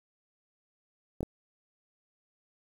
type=clicks; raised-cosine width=2 ms; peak=-20 dBFS; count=2; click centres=1.207 / 1.23 s; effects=8-bit